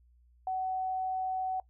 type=tone; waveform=sine; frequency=751 Hz; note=F#5; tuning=26 cents sharp; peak=-30 dBFS; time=0.47-1.6 s; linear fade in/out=2 ms; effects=noise-tail reverb RT60 0.1 s tail -20 dB re dry + added 60 Hz sine -60 dBFS peak until 1.69 s